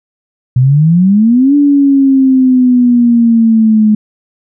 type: exponential two-way sweep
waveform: sine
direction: up then down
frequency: 122.6 to 290 to 211.9 Hz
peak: -4 dBFS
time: 0.56-3.95 s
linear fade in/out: 5 ms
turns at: 1.55 s
effects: none